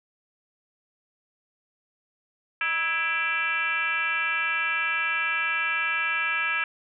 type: tone with frequency modulation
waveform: sine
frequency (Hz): 1999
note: B6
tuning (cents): +20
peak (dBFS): -23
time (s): 2.61-6.64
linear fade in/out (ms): 2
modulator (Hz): 346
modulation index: 2.1
effects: none